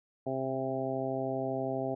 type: harmonic tone with a mistuned harmonic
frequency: 132.6 Hz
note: C3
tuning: 23 cents sharp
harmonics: 1 / 2 / 3 / 4 / 5 / 6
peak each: -40 / -37 / -37 / -39 / -35 / -41 dBFS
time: 0.26-1.95 s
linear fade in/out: 10 ms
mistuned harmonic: 1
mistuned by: -17 cents
effects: none

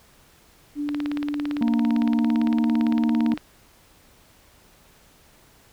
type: tone with pitch glide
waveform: sine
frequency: 291.9 to 303.1 Hz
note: D4 to D#4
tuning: -10 to -45 cents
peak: -24 dBFS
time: 0.75-3.38 s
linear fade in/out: 50 ms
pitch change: +65 cents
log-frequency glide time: 1.97-2.47 s
type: click train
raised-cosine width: 0.3 ms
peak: -16 dBFS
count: 45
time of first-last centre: 0.89-3.376 s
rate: 17.7 Hz
type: harmonic tone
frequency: 231.8 Hz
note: A#3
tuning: 10 cents flat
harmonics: 1 / 3 / 4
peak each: -19 / -40 / -38 dBFS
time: 1.61-3.34 s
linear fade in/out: 2 ms
effects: pink hiss -55 dBFS RMS until 5.72 s

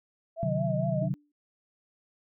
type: tone with vibrato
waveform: sine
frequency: 645 Hz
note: E5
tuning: 38 cents flat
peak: -30 dBFS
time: 0.36-1.09 s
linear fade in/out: 50 ms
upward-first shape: triangle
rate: 4.4 Hz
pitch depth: 97 cents each way
type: chord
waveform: sine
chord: C diminished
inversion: none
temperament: equal with one note detuned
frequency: 130.81 / 152.71 / 185 Hz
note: C3 / Eb3 / Gb3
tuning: 0 / -32 / 0 cents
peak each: -31 dBFS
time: 0.43-1.14 s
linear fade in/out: 0 ms
type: tone with exponential decay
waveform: sine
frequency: 293.7 Hz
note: D4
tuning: in tune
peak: -36 dBFS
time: 1.02-1.32 s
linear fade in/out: 5 ms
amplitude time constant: 65 ms
effects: none

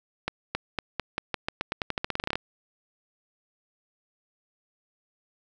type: accelerating click train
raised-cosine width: 0.3 ms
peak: -11 dBFS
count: 21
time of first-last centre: 0.28-2.355 s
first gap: 270 ms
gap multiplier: 0.88
effects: none

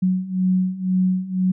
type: beating tone pair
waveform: sine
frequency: 183.9 / 185.9 Hz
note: F#3 / F#3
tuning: -10 / +8 cents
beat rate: 2 Hz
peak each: -22 / -19 dBFS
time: 0.02-1.52 s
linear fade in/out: 10 ms
effects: none

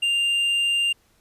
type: tone with tanh clipping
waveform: triangle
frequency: 2794 Hz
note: F7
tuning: in tune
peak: -20 dBFS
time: 0.02-0.93 s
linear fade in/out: 10 ms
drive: 9 dB
effects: pink hiss -62 dBFS RMS until 1.2 s + resampled to 32000 Hz

